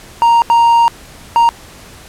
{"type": "tone bursts at uneven times", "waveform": "triangle", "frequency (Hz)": 932.3, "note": "A#5", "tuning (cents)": 0, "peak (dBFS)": -4, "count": 3, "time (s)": [[0.22, 0.42], [0.5, 0.88], [1.36, 1.49]], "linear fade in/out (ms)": 0, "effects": ["pink hiss -37 dBFS RMS until 2.08 s", "low-pass 12000 Hz 12 dB/octave"]}